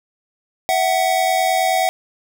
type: tone pair together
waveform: square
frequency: 657.6 / 747 Hz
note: E5 / F#5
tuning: -4 / +16 cents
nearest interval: major second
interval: 220 cents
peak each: -21 / -17 dBFS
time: 0.69-1.89 s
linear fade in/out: 0 ms
effects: none